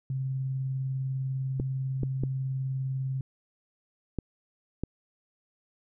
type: tone with tremolo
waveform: sine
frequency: 132.7 Hz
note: C3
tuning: 25 cents sharp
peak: -27 dBFS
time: 0.1-3.21 s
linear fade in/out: 2 ms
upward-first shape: triangle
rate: 20 Hz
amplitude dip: 25%
type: clicks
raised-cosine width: 3 ms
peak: -17 dBFS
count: 5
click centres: 1.599 / 2.033 / 2.236 / 4.187 / 4.836 s
effects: none